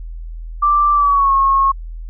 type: tone with pitch glide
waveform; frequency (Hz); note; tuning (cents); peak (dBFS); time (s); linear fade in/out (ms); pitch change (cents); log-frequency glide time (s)
sine; 1174.7 to 1089.7; D6 to C#6; 0 to -30; -10; 0.62-1.72; 10; -130; 0.93-1.33
effects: added 41 Hz sine -26 dBFS peak until 2.09 s